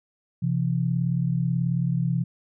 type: tone pair together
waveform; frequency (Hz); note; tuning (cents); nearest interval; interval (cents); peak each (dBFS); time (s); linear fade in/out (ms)
sine; 130.5 / 168.98; C3 / E3; -4 / +43; major third; 447; -24; 0.42-2.24; 10
effects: none